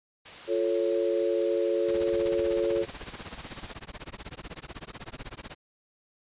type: noise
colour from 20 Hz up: white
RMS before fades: -43 dBFS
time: 0.25-3.74 s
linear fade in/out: 10 ms
type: chord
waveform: sine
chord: F augmented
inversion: none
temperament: equal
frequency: 349.2 / 440 / 554.4 Hz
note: F4 / A4 / C#5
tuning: 0 / 0 / 0 cents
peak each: -28 dBFS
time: 0.47-2.86 s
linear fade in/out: 50 ms
type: noise with tremolo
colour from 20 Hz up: pink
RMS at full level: -38 dBFS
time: 1.88-5.55 s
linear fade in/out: 5 ms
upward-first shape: sine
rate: 16 Hz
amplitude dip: 100%
effects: resampled to 8000 Hz